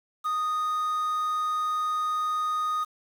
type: tone with quantisation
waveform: triangle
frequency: 1241 Hz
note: D#6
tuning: 5 cents flat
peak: -23 dBFS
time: 0.24-2.85 s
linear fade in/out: 20 ms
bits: 8
effects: none